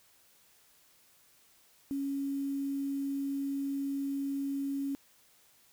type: tone with quantisation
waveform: sine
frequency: 277.2 Hz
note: C#4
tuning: in tune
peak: -31 dBFS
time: 1.91-4.95 s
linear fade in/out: 0 ms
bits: 9
effects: white hiss -64 dBFS RMS until 5.72 s